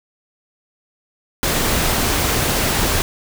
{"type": "noise", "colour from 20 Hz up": "pink", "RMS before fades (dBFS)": -18, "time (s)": [1.43, 3.02], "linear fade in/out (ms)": 0, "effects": []}